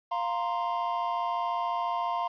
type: chord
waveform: triangle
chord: F suspended fourth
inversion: none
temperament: equal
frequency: 698.5 / 932.3 / 1046.5 Hz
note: F5 / Bb5 / C6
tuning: 0 / 0 / 0 cents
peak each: -30 dBFS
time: 0.11-2.28 s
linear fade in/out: 10 ms
effects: resampled to 11025 Hz + 10-bit